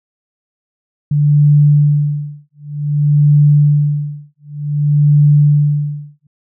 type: tone with tremolo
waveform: sine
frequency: 146.83 Hz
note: D3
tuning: in tune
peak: -5 dBFS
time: 1.11-6.27 s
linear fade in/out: 5 ms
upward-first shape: sine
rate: 0.54 Hz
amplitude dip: 100%
effects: none

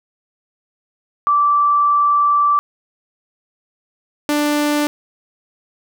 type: tone pair in turn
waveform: sine / sawtooth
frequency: 1165 / 295.1 Hz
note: D6 / D4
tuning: -14 / +8 cents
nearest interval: 2 octaves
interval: 2378 cents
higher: first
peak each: -11 dBFS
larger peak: neither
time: 1.27-2.59 / 4.29-4.87 s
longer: first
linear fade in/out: 0 ms
effects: none

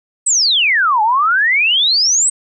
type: exponential two-way sweep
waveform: sine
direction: down then up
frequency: 8320 to 830.6 to 8320 Hz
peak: -10 dBFS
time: 0.26-2.3 s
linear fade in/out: 10 ms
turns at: 1.02 s
effects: none

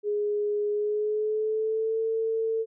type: tone with pitch glide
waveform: sine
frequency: 415.3 to 447.7 Hz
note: G#4 to A4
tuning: 0 to +30 cents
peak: -24 dBFS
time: 0.03-2.66 s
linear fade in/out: 50 ms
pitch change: +130 cents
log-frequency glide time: 0.71-2.02 s
effects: none

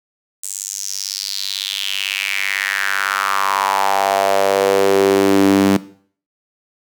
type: tone with high-pass filter sweep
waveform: sawtooth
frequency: 98 Hz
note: G2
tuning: in tune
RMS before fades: -17 dBFS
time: 0.43-5.77 s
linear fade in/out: 5 ms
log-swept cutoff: 8000 to 240 Hz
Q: 4.3
effects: noise-tail reverb RT60 0.5 s tail -17 dB re dry

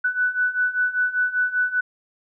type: beating tone pair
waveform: sine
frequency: 1487 / 1492.1 Hz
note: F#6 / F#6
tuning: +8 / +14 cents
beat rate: 5.1 Hz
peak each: -24 / -21 dBFS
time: 0.04-1.81 s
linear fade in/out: 10 ms
effects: none

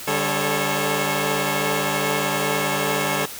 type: tone cluster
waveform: 10% pulse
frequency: 146 / 198.9 / 435.5 / 547 Hz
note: D3 / G3 / A4 / C#5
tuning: -10 / +25 / -18 / -23 cents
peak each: -18 dBFS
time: 0.07-3.26 s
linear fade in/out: 10 ms
effects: white hiss -35 dBFS RMS until 3.39 s

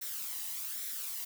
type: noise with flanger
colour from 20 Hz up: blue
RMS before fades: -39 dBFS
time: 0.01-1.25 s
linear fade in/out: 10 ms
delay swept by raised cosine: 0.52 to 1.05 ms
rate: 1.2 Hz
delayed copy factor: +0.5
effects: none

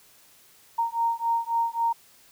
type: beating tone pair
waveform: sine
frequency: 924 / 927.7 Hz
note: A#5 / A#5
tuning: -16 / -9 cents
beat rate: 3.7 Hz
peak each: -26 dBFS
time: 0.78-1.93 s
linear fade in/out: 10 ms
effects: white hiss -56 dBFS RMS until 2.31 s

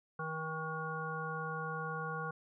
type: harmonic tone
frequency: 159 Hz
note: D#3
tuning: 38 cents sharp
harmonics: 1 / 3 / 5 / 7 / 9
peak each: -42 / -44 / -46 / -42 / -42 dBFS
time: 0.19-2.31 s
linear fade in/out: 5 ms
effects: none

